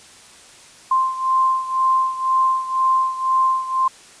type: beating tone pair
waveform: sine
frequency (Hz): 1046.5 / 1048.5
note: C6 / C6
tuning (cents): 0 / +3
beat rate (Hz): 2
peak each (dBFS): -17 / -21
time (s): 0.91-3.88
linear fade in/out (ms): 5
effects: white hiss -45 dBFS RMS until 4.2 s + resampled to 22050 Hz